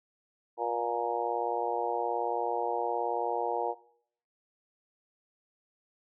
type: harmonic tone with a mistuned harmonic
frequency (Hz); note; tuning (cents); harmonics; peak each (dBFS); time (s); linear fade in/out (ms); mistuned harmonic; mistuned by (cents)
118.8; A#2; +33; 3 / 4 / 5 / 6 / 7 / 8; -38 / -34 / -39 / -35 / -34 / -36; 0.57-3.75; 50; 8; -35
effects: noise-tail reverb RT60 0.6 s tail -19 dB re dry